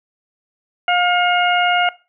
harmonic tone with a mistuned harmonic, 710 Hz, F5, 28 cents sharp, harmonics 1 / 2 / 3 / 4, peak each -16 / -19 / -21 / -22 dBFS, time 0.88-1.89 s, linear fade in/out 2 ms, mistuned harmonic 3, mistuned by +26 cents, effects noise-tail reverb RT60 0.3 s tail -19 dB re dry

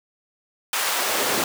pink noise with high-pass filter sweep, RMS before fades -23 dBFS, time 0.73-1.44 s, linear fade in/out 2 ms, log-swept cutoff 1100 to 270 Hz, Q 0.92, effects none

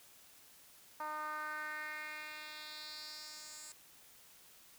10% pulse tone with band-pass filter sweep, 305.1 Hz, D#4, 34 cents flat, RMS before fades -45 dBFS, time 1-3.72 s, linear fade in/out 2 ms, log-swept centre 1000 to 7900 Hz, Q 2.8, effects white hiss -61 dBFS RMS until 4.78 s

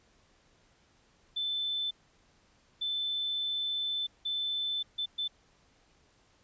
sine tone bursts at uneven times, 3525 Hz, A7, 2 cents sharp, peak -30 dBFS, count 5, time 1.36-1.91 / 2.81-4.07 / 4.25-4.83 / 4.98-5.06 / 5.18-5.28 s, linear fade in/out 10 ms, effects pink hiss -66 dBFS RMS until 6.43 s + resampled to 16000 Hz

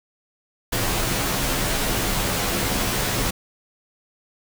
pink noise with comb filter, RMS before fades -23 dBFS, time 0.72-3.31 s, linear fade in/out 10 ms, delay 13 ms, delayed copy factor -0.75, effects none

